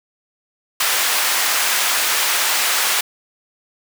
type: high-pass noise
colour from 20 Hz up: pink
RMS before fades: -18 dBFS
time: 0.8-3.01 s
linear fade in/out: 5 ms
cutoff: 1100 Hz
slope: 12 dB/octave
effects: none